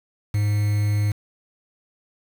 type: tone with quantisation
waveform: triangle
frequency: 103.9 Hz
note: G#2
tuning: 1 cent sharp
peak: -16 dBFS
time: 0.34-1.12 s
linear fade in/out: 5 ms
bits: 6
effects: none